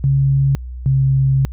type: tone pair in turn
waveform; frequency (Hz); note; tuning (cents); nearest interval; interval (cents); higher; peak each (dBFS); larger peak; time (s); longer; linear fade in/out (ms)
sine; 136.9 / 134.39; C#3 / C3; -21 / +47; unison; 32; first; -11; neither; 0.04-0.55 / 0.86-1.45; second; 0
effects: added 62 Hz sine -26 dBFS peak until 1.52 s